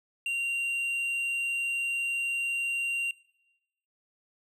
sine tone with tanh clipping, 2766 Hz, F7, 17 cents flat, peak -29 dBFS, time 0.26-3.11 s, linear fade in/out 2 ms, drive 6 dB, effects noise-tail reverb RT60 1.0 s tail -23 dB re dry

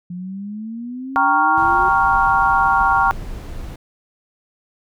sine exponential sweep, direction up, 174.61 to 370 Hz, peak -26 dBFS, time 0.1-1.89 s, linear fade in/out 5 ms
sine chord, G half-diminished seventh, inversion none, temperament equal, 784 / 932.3 / 1108.7 / 1396.9 Hz, G5 / Bb5 / Db6 / F6, 0 / 0 / 0 / 0 cents, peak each -18 dBFS, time 1.16-3.11 s, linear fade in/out 0 ms
brown noise, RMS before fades -30 dBFS, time 1.57-3.76 s, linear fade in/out 5 ms
effects none

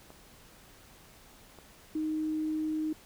clicks, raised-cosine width 1 ms, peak -35 dBFS, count 2, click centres 0.104 / 1.587 s
sine tone, 311.1 Hz, D#4, in tune, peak -29 dBFS, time 1.95-2.93 s, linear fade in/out 5 ms
effects pink hiss -56 dBFS RMS until 3.05 s

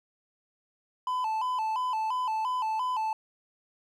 triangle tone with vibrato, 940 Hz, A#5, 14 cents sharp, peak -25 dBFS, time 1.07-3.13 s, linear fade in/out 2 ms, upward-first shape square, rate 2.9 Hz, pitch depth 120 cents each way, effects none

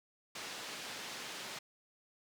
white band-pass noise, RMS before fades -45 dBFS, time 0.35-1.59 s, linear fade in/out 5 ms, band 160 to 4800 Hz, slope 12 dB/octave, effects none

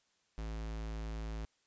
square tone, 54.5 Hz, A1, 16 cents flat, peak -39 dBFS, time 0.38-1.45 s, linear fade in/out 0 ms, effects white hiss -75 dBFS RMS until 1.66 s + resampled to 16000 Hz

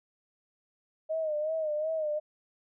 sine tone with vibrato, 621 Hz, D#5, 3 cents flat, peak -28 dBFS, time 1.09-2.2 s, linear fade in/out 20 ms, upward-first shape sine, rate 2.7 Hz, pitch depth 68 cents each way, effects none

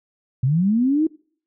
sine linear sweep, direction up, 121 to 326.8 Hz, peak -15 dBFS, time 0.43-1.07 s, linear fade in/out 5 ms, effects noise-tail reverb RT60 0.5 s tail -24 dB re dry

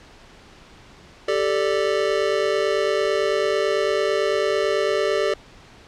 square chord, G suspended second, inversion none, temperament just, 392 / 441 / 588 Hz, G4 / A4 / D5, 0 / +4 / +2 cents, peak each -24 dBFS, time 1.28-5.34 s, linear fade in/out 5 ms, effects pink hiss -47 dBFS RMS until 5.87 s + low-pass 5000 Hz 12 dB/octave

